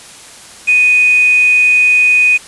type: tone with quantisation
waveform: sine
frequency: 2489 Hz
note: D#7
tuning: in tune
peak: -6 dBFS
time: 0.67-2.38 s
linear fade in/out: 20 ms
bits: 4
effects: white hiss -35 dBFS RMS until 2.47 s + resampled to 24000 Hz